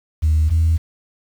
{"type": "tone pair in turn", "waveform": "sine", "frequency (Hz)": [78, 81.38], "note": ["D#2", "E2"], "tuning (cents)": [5, -22], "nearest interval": "minor second", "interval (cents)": 73, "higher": "second", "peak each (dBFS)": -11, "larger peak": "neither", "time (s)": [[0.22, 0.5], [0.5, 0.78]], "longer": "neither", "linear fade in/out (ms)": 20, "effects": ["tanh soft clip ceiling -9 dBFS", "7-bit"]}